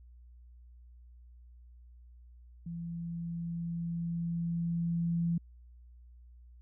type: tone with level ramp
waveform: sine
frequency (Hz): 169.1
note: E3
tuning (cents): +44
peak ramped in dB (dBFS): -37 to -27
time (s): 2.66-5.38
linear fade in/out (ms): 5
effects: added 60 Hz sine -52 dBFS peak until 6.61 s